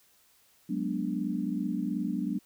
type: chord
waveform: sine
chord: G# half-diminished seventh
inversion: third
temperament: equal with one note detuned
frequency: 185 / 207.7 / 243.7 / 293.7 Hz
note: F#3 / G#3 / B3 / D4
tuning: 0 / 0 / -23 / 0 cents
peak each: -34 dBFS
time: 0.69-2.39 s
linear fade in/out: 10 ms
effects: white hiss -64 dBFS RMS until 2.45 s